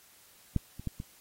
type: clicks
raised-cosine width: 5 ms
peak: -14 / -29 / -20 / -25 dBFS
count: 4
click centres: 0.563 / 0.796 / 0.873 / 1.001 s
effects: white hiss -59 dBFS RMS until 1.2 s + AAC 48 kbps